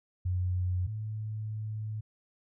sine tone pair in turn, 90.8 / 107.98 Hz, F#2 / A2, -32 / -32 cents, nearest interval minor third, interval 300 cents, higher second, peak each -27 / -33 dBFS, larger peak first, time 0.25-0.87 / 0.87-2.01 s, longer second, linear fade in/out 10 ms, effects none

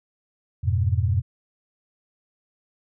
sine chord, F diminished, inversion none, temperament equal, 87.31 / 103.83 / 123.47 Hz, F2 / Ab2 / Cb3, 0 / 0 / 0 cents, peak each -22 / -23 / -25 dBFS, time 0.63-1.22 s, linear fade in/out 20 ms, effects none

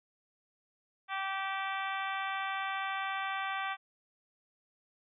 harmonic tone with a mistuned harmonic, 387.8 Hz, G4, 19 cents flat, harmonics 2 / 3 / 4 / 5 / 6 / 7 / 8 / 9, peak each -38 / -38 / -40 / -42 / -43 / -48 / -49 / -48 dBFS, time 1.08-3.77 s, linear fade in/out 50 ms, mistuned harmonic 7, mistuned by -19 cents, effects none

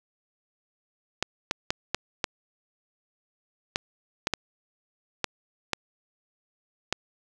clicks, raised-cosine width 0.2 ms, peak -7 dBFS, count 11, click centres 1.226 / 1.511 / 1.705 / 1.946 / 2.242 / 3.759 / 4.271 / 4.337 / 5.243 / 5.733 / 6.926 s, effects none

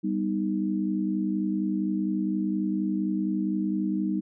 sine chord, G augmented, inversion none, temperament equal, 196 / 246.9 / 311.1 Hz, G3 / B3 / D#4, 0 / 0 / 0 cents, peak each -27 / -33 / -28 dBFS, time 0.03-4.21 s, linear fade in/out 20 ms, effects none

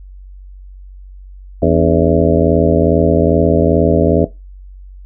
harmonic tone with a mistuned harmonic, 82.41 Hz, E2, in tune, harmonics 1 / 2 / 3 / 4 / 5 / 6 / 7 / 8, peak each -17 / -17 / -17 / -17 / -17 / -17 / -17 / -17 dBFS, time 1.62-4.25 s, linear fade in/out 5 ms, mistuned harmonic 4, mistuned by -140 cents, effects noise-tail reverb RT60 0.2 s tail -17 dB re dry + added 47 Hz sine -32 dBFS peak until 5.05 s

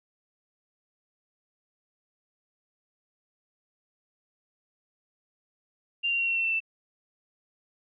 sine tone with pitch steps, 2785 / 2764 / 2743 / 2723 / 2703 / 2682 / 2662 Hz, F7 / F7 / F7 / F7 / E7 / E7 / E7, -5 / -19 / -32 / -44 / +43 / +29 / +16 cents, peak -24 dBFS, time 6.03-6.604 s, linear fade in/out 20 ms, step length 82 ms, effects none

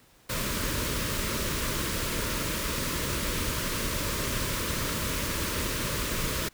pink band-stop noise, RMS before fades -30 dBFS, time 0.29-6.49 s, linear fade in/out 10 ms, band 640 to 920 Hz, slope 96 dB/octave, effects pink hiss -59 dBFS RMS until 6.53 s

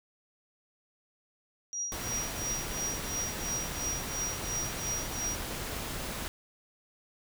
sine tone with tremolo, 5740 Hz, F8, 47 cents sharp, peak -30 dBFS, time 1.73-5.35 s, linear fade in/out 0 ms, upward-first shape triangle, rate 2.9 Hz, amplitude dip 100%
pink noise, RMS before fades -37 dBFS, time 1.92-6.28 s, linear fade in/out 0 ms
effects none

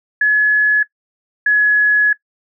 sine tone pair in turn, 1700 / 1690.2 Hz, G#6 / G#6, +40 / +30 cents, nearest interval unison, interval 10 cents, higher first, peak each -9 dBFS, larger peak neither, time 0.21-0.83 / 1.46-2.13 s, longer second, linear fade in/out 5 ms, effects noise-tail reverb RT60 0.1 s tail -20 dB re dry

